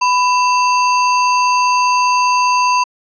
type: tone with sample-and-hold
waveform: sine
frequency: 995 Hz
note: B5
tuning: 13 cents sharp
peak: -10 dBFS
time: 0.01-2.84 s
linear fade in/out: 10 ms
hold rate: 3675 Hz
effects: resampled to 16000 Hz